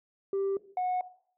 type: tone pair in turn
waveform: sine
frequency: 392 / 731.1 Hz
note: G4 / F#5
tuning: 0 / -21 cents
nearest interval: major seventh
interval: 1079 cents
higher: second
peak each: -25 dBFS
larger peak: neither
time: 0.33-0.57 / 0.77-1.01 s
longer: neither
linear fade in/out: 2 ms
effects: noise-tail reverb RT60 0.6 s tail -17 dB re dry + tanh soft clip ceiling -25 dBFS